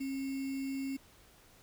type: tone with sample-and-hold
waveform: sine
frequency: 270 Hz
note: C#4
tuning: 45 cents flat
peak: -34 dBFS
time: 0-0.97 s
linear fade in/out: 10 ms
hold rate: 2450 Hz
effects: pink hiss -61 dBFS RMS until 1.62 s